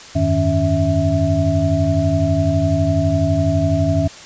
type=tone cluster; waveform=sine; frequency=87.2 / 99.2 / 154.7 / 279.1 / 656 Hz; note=F2 / G2 / D#3 / C#4 / E5; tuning=-2 / +21 / -10 / +12 / -9 cents; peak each=-20 dBFS; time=0.15-4.08 s; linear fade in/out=10 ms; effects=white hiss -37 dBFS RMS until 4.25 s + resampled to 16000 Hz